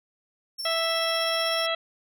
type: tone with tremolo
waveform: 40% pulse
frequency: 5420 Hz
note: E8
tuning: 47 cents sharp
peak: -28 dBFS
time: 0.58-1.67 s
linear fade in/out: 20 ms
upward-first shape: sine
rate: 16 Hz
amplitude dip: 35%
type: harmonic tone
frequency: 659.3 Hz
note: E5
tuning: in tune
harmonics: 1 / 2 / 3 / 4 / 5 / 6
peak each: -28 / -31 / -33 / -35 / -30 / -37 dBFS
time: 0.65-1.75 s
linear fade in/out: 5 ms
effects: none